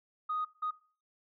sine tone bursts at uneven times, 1244.5 Hz, D#6, in tune, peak -30 dBFS, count 2, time 0.29-0.45 / 0.62-0.71 s, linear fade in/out 10 ms, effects noise-tail reverb RT60 0.4 s tail -20 dB re dry + tanh soft clip ceiling -26 dBFS

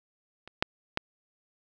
clicks, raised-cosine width 0.3 ms, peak -28 / -7 / -11 dBFS, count 3, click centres 0.476 / 0.625 / 0.974 s, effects none

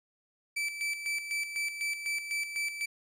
40% pulse tone with tremolo, 2319 Hz, D7, 22 cents flat, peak -29 dBFS, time 0.56-2.86 s, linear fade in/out 10 ms, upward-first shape square, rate 4 Hz, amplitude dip 60%, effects low-pass 12000 Hz 12 dB/octave + 11-bit

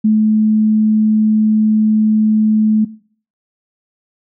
sine tone, 215.9 Hz, A3, 33 cents flat, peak -8 dBFS, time 0.04-2.85 s, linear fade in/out 10 ms, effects noise-tail reverb RT60 0.5 s tail -20 dB re dry

